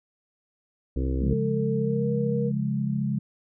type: harmonic tone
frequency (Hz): 65.41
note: C2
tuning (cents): 0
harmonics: 1 / 2 / 4 / 5 / 6 / 7 / 8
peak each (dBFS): -25 / -32 / -32 / -35 / -39 / -38 / -44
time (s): 0.96-1.34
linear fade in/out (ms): 5
type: chord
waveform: sine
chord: Db major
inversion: none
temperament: equal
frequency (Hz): 138.59 / 174.61 / 207.7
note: Db3 / F3 / Ab3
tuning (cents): 0 / 0 / 0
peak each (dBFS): -27 / -32 / -27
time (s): 1.21-3.19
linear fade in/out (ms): 5
type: tone with pitch glide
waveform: sine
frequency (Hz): 449 to 473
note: A4 to A#4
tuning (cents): +35 to +25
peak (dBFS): -27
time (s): 1.28-2.52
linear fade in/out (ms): 50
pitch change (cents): +90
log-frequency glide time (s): 1.79-2.09
effects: none